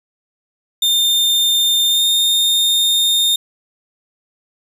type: tone with pitch glide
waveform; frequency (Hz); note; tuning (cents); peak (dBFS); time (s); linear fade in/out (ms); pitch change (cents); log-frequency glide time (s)
40% pulse; 3616 to 3654; A7 to A#7; +47 to -35; -11; 0.82-3.36; 5; +18; 1.89-2.02
effects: none